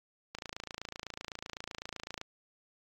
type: click train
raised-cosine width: 0.2 ms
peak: -22 dBFS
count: 53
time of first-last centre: 0.35-2.214 s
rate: 27.9 Hz
effects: AAC 64 kbps